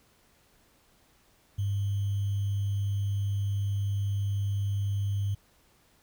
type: tone with sample-and-hold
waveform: sine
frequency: 100 Hz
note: G2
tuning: 35 cents sharp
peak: -26 dBFS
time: 1.58-5.35 s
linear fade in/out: 10 ms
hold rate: 3150 Hz
effects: pink hiss -64 dBFS RMS until 6.02 s